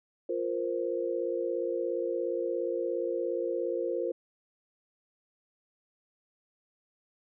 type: chord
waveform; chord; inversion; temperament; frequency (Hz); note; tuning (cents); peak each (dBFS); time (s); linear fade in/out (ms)
sine; F suspended fourth; none; equal; 349.2 / 466.2 / 523.3; F4 / Bb4 / C5; 0 / 0 / 0; -33; 0.29-4.12; 5
effects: none